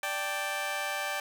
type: chord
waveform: 15% pulse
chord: D suspended fourth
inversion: none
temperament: just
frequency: 587.3 / 783.1 / 881 Hz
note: D5 / G5 / A5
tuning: 0 / -2 / +2 cents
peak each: -29 / -28 / -34 dBFS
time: 0.03-1.2 s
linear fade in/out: 2 ms
effects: none